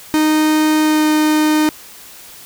45% pulse tone with pitch glide, 309 to 306.9 Hz, D#4 to D#4, -12 to -24 cents, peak -11 dBFS, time 0.14-1.69 s, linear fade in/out 0 ms, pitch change -12 cents, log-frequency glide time 0.81-1.06 s, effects white hiss -38 dBFS RMS until 2.45 s

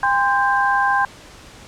sine tone cluster, 804 / 1037 / 1581 Hz, G5 / C6 / G6, +44 / -16 / +14 cents, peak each -19 dBFS, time 0.03-1.05 s, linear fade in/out 2 ms, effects pink hiss -42 dBFS RMS until 1.67 s + low-pass 8000 Hz 12 dB/octave

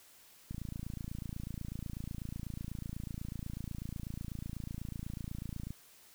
click train, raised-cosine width 5 ms, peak -28 dBFS, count 147, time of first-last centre 0.51-5.706 s, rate 28.1 Hz, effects white hiss -60 dBFS RMS until 6.14 s

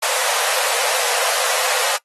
pink high-pass noise, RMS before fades -20 dBFS, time 0.02-1.97 s, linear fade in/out 10 ms, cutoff 470 Hz, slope 96 dB/octave, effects noise-tail reverb RT60 0.1 s tail -19 dB re dry + AAC 32 kbps

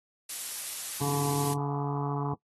blue noise, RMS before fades -34 dBFS, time 0.29-1.54 s, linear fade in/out 5 ms
harmonic tone, 142.6 Hz, C#3, 49 cents sharp, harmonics 1 / 2 / 3 / 5 / 6 / 7 / 8, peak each -30 / -36 / -37 / -42 / -40 / -41 / -43 dBFS, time 1.01-2.34 s, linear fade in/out 5 ms
effects noise-tail reverb RT60 0.1 s tail -21 dB re dry + AAC 32 kbps

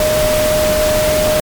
sine tone in noise, 614 Hz, D#5, 23 cents flat, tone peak -12 dBFS, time 0-1.4 s, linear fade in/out 2 ms, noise pink, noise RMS -18 dBFS, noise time 0-1.4 s, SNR +3 dB, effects MP3 96 kbps

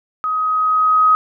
sine tone with level ramp, 1261 Hz, D#6, 23 cents sharp, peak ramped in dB -17 to -8 dBFS, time 0.24-1.15 s, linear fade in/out 0 ms, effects none

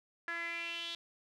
sawtooth tone with band-pass filter sweep, 338 Hz, E4, 43 cents sharp, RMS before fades -40 dBFS, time 0.28-0.95 s, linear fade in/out 0 ms, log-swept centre 1700 to 3600 Hz, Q 5.8, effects none

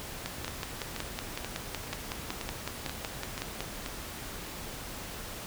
two click trains, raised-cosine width 0.2 ms, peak -16 / -18 dBFS, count 19 / 8, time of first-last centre 0.26-3.606 / 0.48-3.862 s, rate 5.38 / 2.07 Hz, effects pink hiss -41 dBFS RMS until 5.46 s

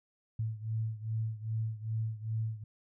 sine beating tone pair, 110 / 112.5 Hz, A2 / A2, 0 / +39 cents, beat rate 2.5 Hz, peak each -34 / -37 dBFS, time 0.39-2.64 s, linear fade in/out 5 ms, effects none

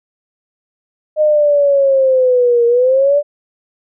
sine linear two-way sweep, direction down then up, 617 to 467.7 to 590 Hz, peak -8 dBFS, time 1.16-3.23 s, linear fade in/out 50 ms, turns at 2.66 s, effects none

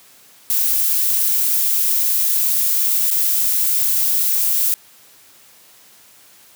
violet noise with dropouts, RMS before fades -17 dBFS, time 0.5-4.74 s, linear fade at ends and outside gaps 1 ms, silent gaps 3.105-3.111 s, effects white hiss -48 dBFS RMS until 6.55 s + high-pass 100 Hz 12 dB/octave

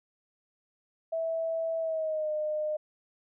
sine tone with pitch glide, 654 to 610.2 Hz, E5 to D#5, -14 to -34 cents, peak -28 dBFS, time 1.12-2.77 s, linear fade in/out 10 ms, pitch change -120 cents, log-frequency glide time 1.79-2.31 s, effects none

